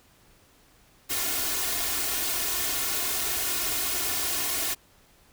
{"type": "noise with comb filter", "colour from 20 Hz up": "white", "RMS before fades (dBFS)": -28, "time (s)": [1.09, 4.75], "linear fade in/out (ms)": 20, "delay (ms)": 2.8, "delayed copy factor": 0.8, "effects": ["pink hiss -59 dBFS RMS until 5.32 s"]}